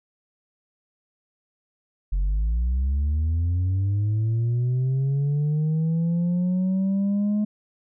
sine linear sweep, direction up, 43.65 to 211.5 Hz, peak -17 dBFS, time 2.12-7.45 s, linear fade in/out 10 ms, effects tanh soft clip ceiling -19 dBFS

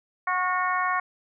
harmonic tone with a mistuned harmonic, 366.9 Hz, F#4, 15 cents flat, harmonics 2 / 3 / 4 / 5 / 6, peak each -30 / -25 / -31 / -30 / -35 dBFS, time 0.27-1 s, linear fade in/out 5 ms, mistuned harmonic 4, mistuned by -33 cents, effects none

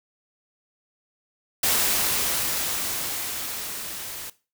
white noise with level ramp, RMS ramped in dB -21 to -36 dBFS, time 1.63-4.3 s, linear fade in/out 5 ms, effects noise-tail reverb RT60 0.3 s tail -17 dB re dry

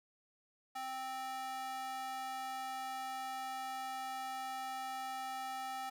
square tone with high-pass filter, 261.6 Hz, C4, in tune, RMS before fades -42 dBFS, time 0.75-5.9 s, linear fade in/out 10 ms, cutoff 880 Hz, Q 2.8, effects none

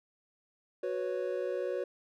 triangle chord, F# suspended fourth, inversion none, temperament equal with one note detuned, 368.7 / 493.9 / 554.4 Hz, F#4 / B4 / C#5, -6 / 0 / 0 cents, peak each -34 dBFS, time 0.83-1.84 s, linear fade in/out 5 ms, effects none

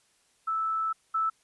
sine tone pair in turn, 1314 / 1314 Hz, E6 / E6, -6 / -6 cents, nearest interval unison, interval 0 cents, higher neither, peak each -26 / -24 dBFS, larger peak second, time 0.47-0.93 / 1.14-1.3 s, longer first, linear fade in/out 10 ms, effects white hiss -67 dBFS RMS until 1.43 s + resampled to 24000 Hz

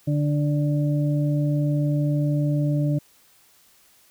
harmonic tone, 146.83 Hz, D3, in tune, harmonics 1 / 2 / 4, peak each -20 / -26 / -32 dBFS, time 0.07-2.99 s, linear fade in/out 10 ms, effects white hiss -57 dBFS RMS until 4.1 s

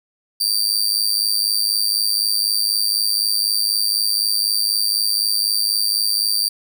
sawtooth tone with amplitude modulation, 4681 Hz, D8, 7 cents flat, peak -10 dBFS, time 0.4-6.49 s, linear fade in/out 10 ms, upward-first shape sine, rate 104 Hz, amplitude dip 85%, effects none

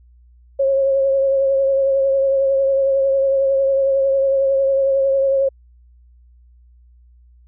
sine tone with vibrato, 543 Hz, C#5, 36 cents flat, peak -13 dBFS, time 0.59-5.49 s, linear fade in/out 10 ms, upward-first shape triangle, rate 11 Hz, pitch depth 29 cents each way, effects added 60 Hz sine -46 dBFS peak until 7.47 s

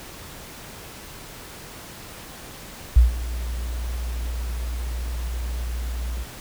sine tone with ADSR envelope, 59.5 Hz, A#1, 36 cents sharp, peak -7 dBFS, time 2.96-6.26 s, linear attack 8 ms, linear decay 140 ms, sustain -18 dB, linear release 44 ms, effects pink hiss -40 dBFS RMS until 6.4 s

